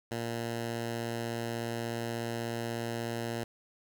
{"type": "tone", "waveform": "10% pulse", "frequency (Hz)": 116.54, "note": "A#2", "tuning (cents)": 0, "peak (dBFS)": -25, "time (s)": [0.11, 3.44], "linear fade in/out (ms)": 5, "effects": []}